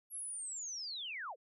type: linear sweep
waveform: sine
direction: down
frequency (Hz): 11430 to 416.1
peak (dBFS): -40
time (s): 0.1-1.36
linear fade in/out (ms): 50
effects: none

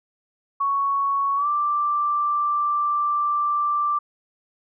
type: tone with pitch glide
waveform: sine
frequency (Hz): 1112 to 1176.1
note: C#6 to D6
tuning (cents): +5 to +2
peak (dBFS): -19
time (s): 0.6-3.99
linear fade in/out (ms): 10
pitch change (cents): +97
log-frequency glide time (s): 1.36-1.47
effects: none

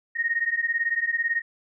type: beating tone pair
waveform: sine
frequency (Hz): 1850 / 1868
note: A#6 / A#6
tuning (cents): -14 / +3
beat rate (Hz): 18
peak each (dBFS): -26 / -25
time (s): 0.15-1.42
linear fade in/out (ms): 20
effects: none

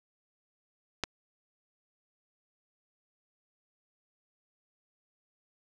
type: clicks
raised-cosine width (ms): 0.2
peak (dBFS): -12 / -28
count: 2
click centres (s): 1.037 / 1.04
effects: none

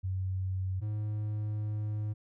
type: tone pair in turn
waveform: sine / triangle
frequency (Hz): 94 / 106.01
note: F#2 / G#2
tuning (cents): +28 / +36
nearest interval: major second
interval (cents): 208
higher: second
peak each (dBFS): -30 / -29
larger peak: second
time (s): 0.03-0.81 / 0.81-2.14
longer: second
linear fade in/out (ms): 20
effects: none

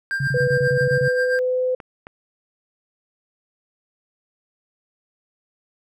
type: tone with tremolo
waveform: triangle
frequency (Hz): 1590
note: G6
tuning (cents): +24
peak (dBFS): -18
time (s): 0.11-1.39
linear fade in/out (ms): 0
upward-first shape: sine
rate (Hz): 7.5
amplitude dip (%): 65
type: tone bursts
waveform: sine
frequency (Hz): 137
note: C#3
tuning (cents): -20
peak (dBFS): -20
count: 9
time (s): 0.2-1.083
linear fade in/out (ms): 5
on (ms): 75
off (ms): 26
type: tone with pitch glide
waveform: sine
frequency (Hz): 493.9 to 508.1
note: B4 to B4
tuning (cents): 0 to +49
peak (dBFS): -18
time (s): 0.34-1.75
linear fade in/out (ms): 5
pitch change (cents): +49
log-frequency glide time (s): 0.62-1.63
type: clicks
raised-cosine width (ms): 0.5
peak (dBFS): -22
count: 2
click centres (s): 1.802 / 2.069
effects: none

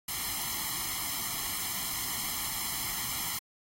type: noise with comb filter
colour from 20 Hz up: white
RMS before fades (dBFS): -34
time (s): 0.08-3.39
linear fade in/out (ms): 5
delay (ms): 0.96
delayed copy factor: +1
effects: AAC 48 kbps

